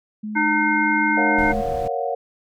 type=tone; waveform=sine; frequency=213 Hz; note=G#3; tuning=44 cents sharp; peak=-26 dBFS; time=0.23-1.62 s; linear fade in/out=10 ms
type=harmonic tone; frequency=304.3 Hz; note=D#4; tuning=38 cents flat; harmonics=1 / 3 / 5 / 7; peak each=-22 / -22 / -22 / -22 dBFS; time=0.35-1.53 s; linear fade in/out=20 ms
type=chord; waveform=sine; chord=Gb major seventh; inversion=first; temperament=equal; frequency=466.2 / 554.4 / 698.5 / 740 Hz; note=Bb4 / Db5 / F5 / Gb5; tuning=0 / 0 / 0 / 0 cents; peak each=-27 dBFS; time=1.17-2.15 s; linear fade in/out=5 ms
type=noise; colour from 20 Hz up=brown; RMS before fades=-30 dBFS; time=1.38-1.88 s; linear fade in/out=5 ms
effects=none